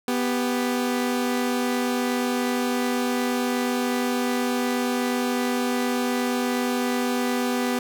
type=tone pair together; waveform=sawtooth; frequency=246.9 / 394.5 Hz; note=B3 / G4; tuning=0 / +11 cents; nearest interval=minor sixth; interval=811 cents; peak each=-19 / -25 dBFS; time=0.08-7.79 s; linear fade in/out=2 ms; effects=none